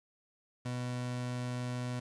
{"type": "tone", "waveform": "30% pulse", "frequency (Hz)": 123.9, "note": "B2", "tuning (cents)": 6, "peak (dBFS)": -32, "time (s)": [0.65, 2], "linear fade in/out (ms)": 10, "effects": ["resampled to 22050 Hz", "10-bit"]}